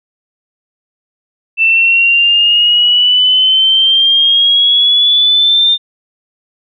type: exponential sweep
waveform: sine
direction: up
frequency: 2658 to 3619 Hz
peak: -6 dBFS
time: 1.57-5.78 s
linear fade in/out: 50 ms
effects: none